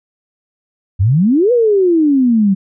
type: exponential two-way sweep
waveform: sine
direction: up then down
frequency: 87.4 to 500 to 187.7 Hz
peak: -8 dBFS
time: 0.99-2.55 s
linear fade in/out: 20 ms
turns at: 1.52 s
effects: none